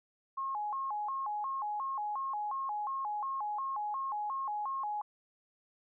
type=tone with vibrato; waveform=sine; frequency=950 Hz; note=A#5; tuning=33 cents sharp; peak=-33 dBFS; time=0.37-5.02 s; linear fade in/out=10 ms; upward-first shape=square; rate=2.8 Hz; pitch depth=220 cents each way; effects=none